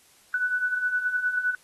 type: beating tone pair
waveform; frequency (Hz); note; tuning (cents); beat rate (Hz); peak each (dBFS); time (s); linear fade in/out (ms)
sine; 1480 / 1489.7; F#6 / F#6; 0 / +11; 9.7; -30 / -24; 0.34-1.55; 2
effects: white hiss -58 dBFS RMS until 1.63 s + AAC 32 kbps